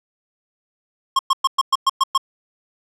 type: tone bursts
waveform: square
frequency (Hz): 1077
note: C6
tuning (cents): +50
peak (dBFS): -13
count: 8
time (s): 1.16-2.178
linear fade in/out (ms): 5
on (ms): 31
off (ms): 110
effects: low-pass 8000 Hz 12 dB/octave